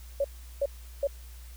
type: tone bursts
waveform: sine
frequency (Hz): 560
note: C#5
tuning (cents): +18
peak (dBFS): -23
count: 3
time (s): 0.2-1.072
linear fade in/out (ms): 5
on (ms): 44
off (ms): 370
effects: added 60 Hz sine -43 dBFS peak until 1.56 s + white hiss -55 dBFS RMS until 1.56 s